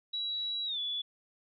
sine tone with pitch glide, 3899 to 3434 Hz, B7 to A7, -23 to -43 cents, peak -32 dBFS, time 0.13-1.02 s, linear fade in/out 10 ms, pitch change -220 cents, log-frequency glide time 0.66-0.79 s, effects none

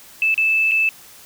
sine tone with dropouts, 2629 Hz, E7, 5 cents flat, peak -14 dBFS, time 0.22-0.89 s, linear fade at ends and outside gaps 1 ms, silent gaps 0.343-0.378 / 0.712-0.717 s, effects white hiss -44 dBFS RMS until 1.25 s

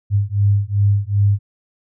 sine beating tone pair, 100 / 102.6 Hz, G2 / G#2, +35 / -21 cents, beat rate 2.6 Hz, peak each -16 dBFS, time 0.1-1.39 s, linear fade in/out 50 ms, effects none

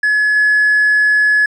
triangle tone with level steps, 1700 Hz, G#6, 40 cents sharp, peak -8 / -6 dBFS, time 0.03-1.46 s, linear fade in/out 5 ms, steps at 0.36 s, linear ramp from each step 2 ms, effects tanh soft clip ceiling -5 dBFS + resampled to 24000 Hz

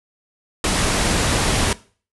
pink low-pass noise, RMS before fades -19 dBFS, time 0.64-1.73 s, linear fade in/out 2 ms, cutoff 11000 Hz, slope 96 dB/octave, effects noise-tail reverb RT60 0.4 s tail -19 dB re dry

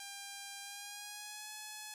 5% pulse tone with pitch glide, 799 to 851.4 Hz, G5 to G#5, +33 to +43 cents, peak -33 dBFS, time 0-1.94 s, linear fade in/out 2 ms, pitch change +110 cents, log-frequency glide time 0.61-1.51 s, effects none

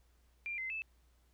sine tone with pitch steps, 2383 / 2064 / 2624 Hz, D7 / C7 / E7, +25 / -24 / -9 cents, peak -37 dBFS, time 0.46-0.82 s, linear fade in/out 0 ms, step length 120 ms, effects added 60 Hz sine -66 dBFS peak until 1.33 s + pink hiss -75 dBFS RMS until 1.33 s

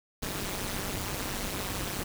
pink noise with amplitude modulation, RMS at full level -30 dBFS, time 0.22-2.04 s, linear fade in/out 10 ms, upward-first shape sine, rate 197 Hz, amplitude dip 95%, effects none

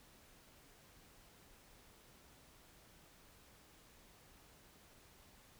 silence, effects pink hiss -64 dBFS RMS until 5.59 s

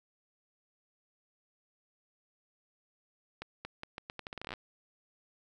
accelerating click train, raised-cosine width 0.3 ms, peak -24 dBFS, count 17, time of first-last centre 3.42-4.538 s, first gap 230 ms, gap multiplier 0.8, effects none

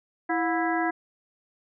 harmonic tone with a mistuned harmonic, 329.6 Hz, E4, in tune, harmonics 1 / 2 / 3 / 4 / 5 / 6, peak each -27 / -28 / -32 / -36 / -31 / -35 dBFS, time 0.29-0.91 s, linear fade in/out 10 ms, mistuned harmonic 2, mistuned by +150 cents, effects none

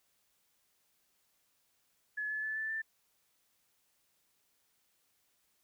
sine tone with pitch steps, 1706 / 1722.8 / 1739.8 / 1757 / 1774.3 Hz, G#6 / A6 / A6 / A6 / A6, +46 / -37 / -20 / -3 / +14 cents, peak -34 dBFS, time 2.17-2.82 s, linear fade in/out 10 ms, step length 130 ms, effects white hiss -75 dBFS RMS until 5.63 s

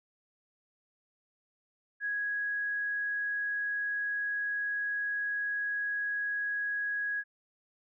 sine tone, 1661.2 Hz, G#6, in tune, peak -30 dBFS, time 2-7.24 s, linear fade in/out 50 ms, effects none

